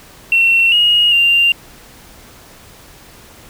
triangle tone with pitch steps, 2716 / 2876 / 2785 Hz, F7 / F#7 / F7, -49 / -50 / -5 cents, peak -5 dBFS, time 0.32-1.52 s, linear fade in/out 2 ms, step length 400 ms, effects tanh soft clip ceiling -6 dBFS + pink hiss -41 dBFS RMS until 3.49 s

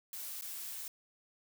blue noise with dropouts, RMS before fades -43 dBFS, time 0.13-0.88 s, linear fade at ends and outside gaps 1 ms, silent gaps 0.411-0.421 s, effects none

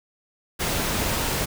sine tone in noise, 921 Hz, A#5, 21 cents flat, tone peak -36 dBFS, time 1.07-1.3 s, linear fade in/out 20 ms, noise pink, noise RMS -25 dBFS, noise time 0.59-1.46 s, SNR -14 dB, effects none

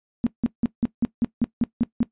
sine tone bursts, 234.9 Hz, A#3, 13 cents sharp, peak -16 dBFS, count 10, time 0.24-2.03 s, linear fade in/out 0 ms, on 26 ms, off 170 ms, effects noise-tail reverb RT60 0.1 s tail -19 dB re dry + resampled to 8000 Hz

